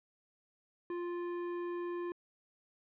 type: tone with hard clipping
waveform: sine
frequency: 349.1 Hz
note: F4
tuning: 1 cent flat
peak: -38 dBFS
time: 0.9-2.12 s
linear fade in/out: 2 ms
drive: 14 dB
effects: low-pass 2000 Hz 12 dB/octave